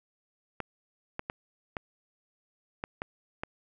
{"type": "clicks", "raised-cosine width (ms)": 0.5, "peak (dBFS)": -18, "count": 7, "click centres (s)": [0.603, 1.194, 1.299, 1.768, 2.839, 3.019, 3.435], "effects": []}